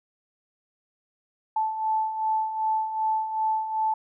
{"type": "beating tone pair", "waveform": "sine", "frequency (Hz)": [873, 875.6], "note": ["A5", "A5"], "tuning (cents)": [-14, -9], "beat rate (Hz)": 2.6, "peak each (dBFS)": [-31, -24], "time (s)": [1.56, 3.94], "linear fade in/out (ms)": 5, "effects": []}